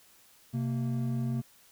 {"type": "tone pair together", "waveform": "triangle", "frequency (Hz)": [129.08, 230], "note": ["C3", "A#3"], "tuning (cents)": [-23, -23], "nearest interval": "minor seventh", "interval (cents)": 1000, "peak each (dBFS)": [-28, -31], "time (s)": [0.53, 1.42], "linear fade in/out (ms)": 20, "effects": ["white hiss -60 dBFS RMS until 1.71 s"]}